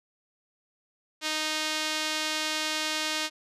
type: tone with band-pass filter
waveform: sawtooth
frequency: 310 Hz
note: D#4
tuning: 6 cents flat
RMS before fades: -30 dBFS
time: 1.21-3.3 s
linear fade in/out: 50 ms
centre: 4100 Hz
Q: 0.96
effects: resampled to 32000 Hz